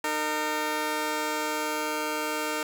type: tone pair together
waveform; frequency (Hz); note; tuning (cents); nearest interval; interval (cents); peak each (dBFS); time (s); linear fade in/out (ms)
10% pulse; 305.7 / 458.6; D#4 / A#4; -30 / -28; perfect fifth; 702; -22; 0.04-2.63; 2
effects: none